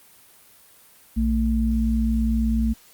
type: tone pair together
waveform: sine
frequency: 59.3 / 223.9 Hz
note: A#1 / A3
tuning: +30 / +30 cents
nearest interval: octave + major seventh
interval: 2300 cents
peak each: -21 dBFS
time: 1.16-2.74 s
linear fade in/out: 20 ms
effects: white hiss -52 dBFS RMS until 2.93 s + Opus 32 kbps